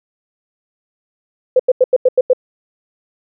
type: tone bursts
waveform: sine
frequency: 509 Hz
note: C5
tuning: 48 cents flat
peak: -6 dBFS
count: 7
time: 1.56-2.333 s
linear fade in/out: 5 ms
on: 35 ms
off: 88 ms
effects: none